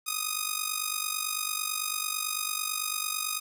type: tone with amplitude modulation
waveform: 5% pulse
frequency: 1244.5 Hz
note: D#6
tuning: in tune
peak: -14 dBFS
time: 0.06-3.4 s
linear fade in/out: 20 ms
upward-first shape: sine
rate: 49 Hz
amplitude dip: 75%
effects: none